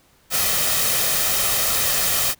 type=noise with comb filter; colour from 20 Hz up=white; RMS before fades=-20 dBFS; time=0.3-2.35 s; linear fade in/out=50 ms; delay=1.6 ms; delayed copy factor=+0.5; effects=pink hiss -57 dBFS RMS until 2.39 s